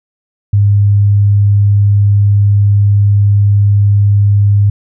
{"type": "tone", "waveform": "sine", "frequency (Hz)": 101.7, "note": "G#2", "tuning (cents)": -36, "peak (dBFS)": -5, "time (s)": [0.53, 4.7], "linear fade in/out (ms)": 5, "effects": []}